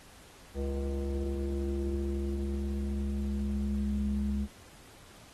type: tone with low-pass filter sweep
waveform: square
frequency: 69.1 Hz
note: C#2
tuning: 5 cents flat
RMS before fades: -32 dBFS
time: 0.54-4.48 s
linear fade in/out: 50 ms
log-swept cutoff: 470 to 190 Hz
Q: 3.8
effects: pink hiss -55 dBFS RMS until 5.33 s + AAC 32 kbps